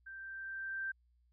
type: tone with level ramp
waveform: sine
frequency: 1568 Hz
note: G6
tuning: in tune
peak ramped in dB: -46 to -35 dBFS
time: 0.06-0.92 s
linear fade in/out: 10 ms
effects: added 60 Hz sine -68 dBFS peak until 1.32 s